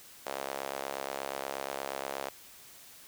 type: tone with high-pass filter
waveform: sawtooth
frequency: 68.4 Hz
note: C#2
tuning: 23 cents flat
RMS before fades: -38 dBFS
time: 0.26-2.29 s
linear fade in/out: 5 ms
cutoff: 600 Hz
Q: 1.9
effects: white hiss -53 dBFS RMS until 3.07 s